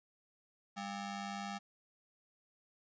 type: ring-modulated tone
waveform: sawtooth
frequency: 499.8 Hz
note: B4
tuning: 21 cents sharp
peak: -33 dBFS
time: 0.76-1.59 s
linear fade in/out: 20 ms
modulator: 300 Hz
effects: resampled to 16000 Hz